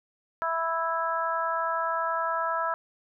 harmonic tone, 329.6 Hz, E4, in tune, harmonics 2 / 3 / 4 / 5, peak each -32 / -30 / -29 / -35 dBFS, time 0.42-2.74 s, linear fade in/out 0 ms, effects none

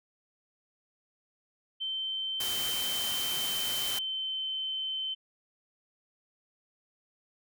sine tone with pitch glide, 3099 to 3078 Hz, G7 to G7, -21 to -32 cents, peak -31 dBFS, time 1.8-5.15 s, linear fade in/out 20 ms, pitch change -11 cents, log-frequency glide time 3.34-4.44 s
white noise, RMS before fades -35 dBFS, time 2.4-3.99 s, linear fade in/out 5 ms
effects none

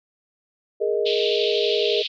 sine chord, Ab suspended second, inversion none, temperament just, 415.3 / 467.2 / 623 Hz, Ab4 / Bb4 / Eb5, 0 / +4 / +2 cents, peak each -22 / -24 / -27 dBFS, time 0.8-2.03 s, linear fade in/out 20 ms
white band-pass noise, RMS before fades -27 dBFS, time 1.05-2.08 s, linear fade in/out 20 ms, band 2700 to 4100 Hz, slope 48 dB/octave
effects none

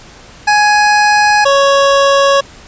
25% pulse tone pair in turn, 835 / 555.2 Hz, G#5 / C#5, +9 / +3 cents, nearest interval perfect fifth, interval 706 cents, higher first, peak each -3 dBFS, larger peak neither, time 0.47-1.45 / 1.45-2.41 s, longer first, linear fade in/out 10 ms, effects pink hiss -37 dBFS RMS until 2.67 s + resampled to 16000 Hz

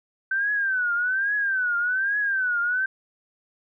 sine tone with vibrato, 1536 Hz, G6, 36 cents flat, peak -21 dBFS, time 0.31-2.86 s, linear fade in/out 5 ms, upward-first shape triangle, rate 1.2 Hz, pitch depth 170 cents each way, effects none

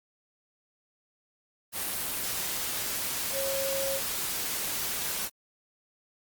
sine tone in noise, 544 Hz, C#5, 33 cents flat, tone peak -30 dBFS, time 3.32-4.01 s, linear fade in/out 50 ms, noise white, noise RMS -32 dBFS, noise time 1.72-5.3 s, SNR -1 dB, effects Opus 32 kbps

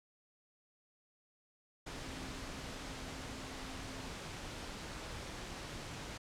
sine tone in noise, 263.2 Hz, C4, 10 cents sharp, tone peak -52 dBFS, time 2.04-4.09 s, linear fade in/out 10 ms, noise pink, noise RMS -45 dBFS, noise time 1.86-6.18 s, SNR -10 dB, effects low-pass 7000 Hz 12 dB/octave

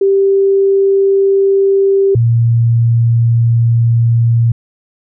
sine tone pair in turn, 392 / 116.54 Hz, G4 / A#2, 0 / 0 cents, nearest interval octave + major sixth, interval 2100 cents, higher first, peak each -7 dBFS, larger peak neither, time 0.01-2.15 / 2.15-4.52 s, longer second, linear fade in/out 5 ms, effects none

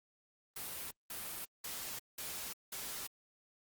white noise bursts, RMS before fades -43 dBFS, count 5, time 0.56-3.07 s, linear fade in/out 5 ms, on 350 ms, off 190 ms, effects Opus 32 kbps

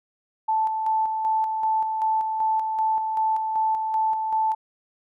sine tone with tremolo, 878 Hz, A5, 4 cents flat, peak -19 dBFS, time 0.48-4.55 s, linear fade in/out 10 ms, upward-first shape square, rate 2.6 Hz, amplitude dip 40%, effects none

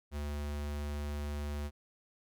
square tone, 73.2 Hz, D2, 5 cents flat, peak -36 dBFS, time 0.11-1.71 s, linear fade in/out 50 ms, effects none

